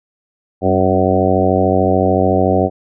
harmonic tone with a mistuned harmonic, 93.6 Hz, F#2, 20 cents sharp, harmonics 1 / 2 / 3 / 4 / 5 / 6 / 7 / 8, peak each -19 / -19 / -19 / -19 / -19 / -19 / -19 / -19 dBFS, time 0.61-2.7 s, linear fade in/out 50 ms, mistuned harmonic 2, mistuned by +40 cents, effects none

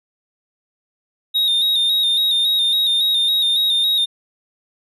triangle tone with vibrato, 3710 Hz, A#7, 9 cents flat, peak -13 dBFS, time 1.34-4.06 s, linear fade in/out 20 ms, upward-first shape square, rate 3.6 Hz, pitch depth 38 cents each way, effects none

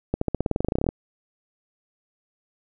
accelerating click train, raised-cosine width 2 ms, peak -9 dBFS, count 18, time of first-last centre 0.14-0.889 s, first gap 74 ms, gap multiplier 0.93, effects none

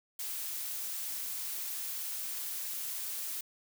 blue noise, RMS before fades -38 dBFS, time 0.19-3.41 s, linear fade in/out 5 ms, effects none

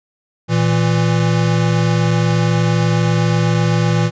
square tone pair together, 116.54 / 164.69 Hz, A#2 / E3, 0 / -1 cents, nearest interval tritone, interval 599 cents, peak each -16 dBFS, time 0.48-4.11 s, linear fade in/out 50 ms, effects resampled to 16000 Hz

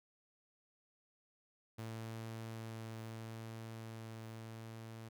sawtooth tone with level ramp, 112.4 Hz, A2, 37 cents sharp, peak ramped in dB -39 to -44 dBFS, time 1.78-5.09 s, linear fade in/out 10 ms, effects none

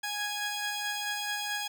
15% pulse tone pair together, 828 / 1660.6 Hz, G#5 / G#6, -5 / -1 cents, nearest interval octave, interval 1204 cents, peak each -28 dBFS, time 0.03-1.68 s, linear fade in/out 10 ms, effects none

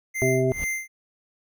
square tone with tremolo, 2086 Hz, C7, 6 cents flat, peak -25 dBFS, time 0.14-0.88 s, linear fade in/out 20 ms, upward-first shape sine, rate 2.3 Hz, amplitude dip 95%
harmonic tone, 130 Hz, C3, 11 cents flat, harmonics 1 / 2 / 3 / 5, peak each -24 / -28 / -22 / -26 dBFS, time 0.22-0.52 s, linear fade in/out 0 ms
brown noise with exponential growth, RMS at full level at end -28 dBFS, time 0.41-0.64 s, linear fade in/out 0 ms, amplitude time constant 50 ms
effects none

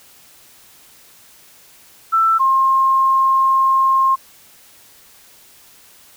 sine tone pair in turn, 1330 / 1065.7 Hz, E6 / C6, +15 / +31 cents, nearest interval major third, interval 384 cents, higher first, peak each -11 dBFS, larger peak neither, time 2.12-2.39 / 2.39-4.16 s, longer second, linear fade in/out 20 ms, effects white hiss -47 dBFS RMS until 6.16 s

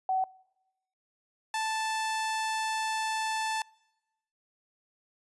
sine / sawtooth tone pair in turn, 755 / 879.5 Hz, F#5 / A5, +35 / -1 cents, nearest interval minor third, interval 264 cents, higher second, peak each -25 dBFS, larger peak neither, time 0.09-0.24 / 1.54-3.62 s, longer second, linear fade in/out 2 ms, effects noise-tail reverb RT60 1.0 s tail -25 dB re dry + resampled to 24000 Hz

